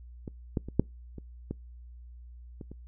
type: clicks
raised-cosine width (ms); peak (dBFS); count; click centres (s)
3; -24 / -15 / -26 / -8 / -28 / -20 / -27 / -30; 8; 0.278 / 0.572 / 0.686 / 0.796 / 1.183 / 1.51 / 2.612 / 2.716
effects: noise-tail reverb RT60 0.2 s tail -26 dB re dry + added 60 Hz sine -45 dBFS peak until 2.87 s